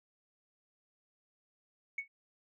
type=tone with exponential decay; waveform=sine; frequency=2219 Hz; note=C#7; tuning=1 cent sharp; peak=-30 dBFS; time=1.98-2.08 s; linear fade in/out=5 ms; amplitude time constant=21 ms; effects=tanh soft clip ceiling -27 dBFS